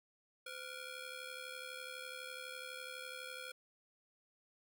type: ring-modulated tone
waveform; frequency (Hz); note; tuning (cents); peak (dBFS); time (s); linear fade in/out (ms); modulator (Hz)
15% pulse; 952; A#5; +36; -36; 0.46-3.52; 5; 440
effects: none